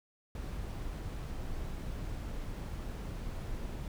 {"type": "noise", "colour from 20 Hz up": "brown", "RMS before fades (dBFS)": -39, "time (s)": [0.35, 3.88], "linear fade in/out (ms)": 2, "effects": []}